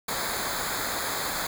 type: noise with comb filter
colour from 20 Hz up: pink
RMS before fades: -30 dBFS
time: 0.08-1.47 s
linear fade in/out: 5 ms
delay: 0.35 ms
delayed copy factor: -0.8
effects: none